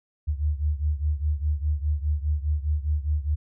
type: beating tone pair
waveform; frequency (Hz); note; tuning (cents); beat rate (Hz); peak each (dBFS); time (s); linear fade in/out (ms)
sine; 73.42 / 78.32; D2 / D#2; 0 / +12; 4.9; -24 / -27; 0.27-3.36; 20
effects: none